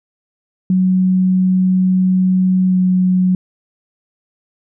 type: tone with pitch glide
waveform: sine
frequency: 185.5 to 183.9 Hz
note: F#3 to F#3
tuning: +5 to -10 cents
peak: -10 dBFS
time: 0.7-3.35 s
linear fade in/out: 2 ms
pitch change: -15 cents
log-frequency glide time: 2.68-2.76 s
effects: none